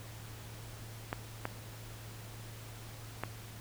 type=clicks; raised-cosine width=0.5 ms; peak=-19 dBFS; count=3; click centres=1.129 / 1.454 / 3.236 s; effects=added 111 Hz sine -47 dBFS peak until 3.6 s + pink hiss -51 dBFS RMS until 3.6 s